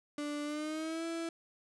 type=tone with pitch glide; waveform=35% pulse; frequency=293.7 to 331.6 Hz; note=D4 to E4; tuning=0 to +10 cents; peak=-34 dBFS; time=0.18-1.29 s; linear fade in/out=2 ms; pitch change=+210 cents; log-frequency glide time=0.44-1.05 s; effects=resampled to 24000 Hz + 12-bit